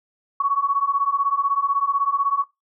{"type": "beating tone pair", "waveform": "sine", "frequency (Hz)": [1108.7, 1124.7], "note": ["C#6", "C#6"], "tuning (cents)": [0, 25], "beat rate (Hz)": 16, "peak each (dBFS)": [-22, -20], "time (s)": [0.4, 2.44], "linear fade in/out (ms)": 5, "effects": ["noise-tail reverb RT60 0.2 s tail -19 dB re dry"]}